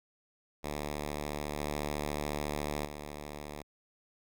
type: tone with level steps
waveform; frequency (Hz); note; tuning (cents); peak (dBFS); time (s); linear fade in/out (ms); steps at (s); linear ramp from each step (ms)
5% pulse; 74; D2; +14; -24 / -22 / -30; 0.63-3.63; 20; 1.59 / 2.85; 10
effects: none